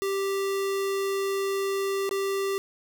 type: tone with dropouts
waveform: square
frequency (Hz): 392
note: G4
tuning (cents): 0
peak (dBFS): -26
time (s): 0.02-2.58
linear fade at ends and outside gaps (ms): 0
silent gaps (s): 2.092-2.111
effects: 11-bit